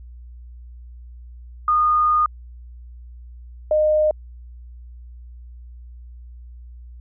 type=tone pair in turn; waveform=sine; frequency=1226 / 613 Hz; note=D#6 / D#5; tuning=-26 / -26 cents; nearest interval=octave; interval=1200 cents; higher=first; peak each=-14 dBFS; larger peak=neither; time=1.68-2.26 / 3.71-4.11 s; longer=first; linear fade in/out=2 ms; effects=added 60 Hz sine -37 dBFS peak until 7 s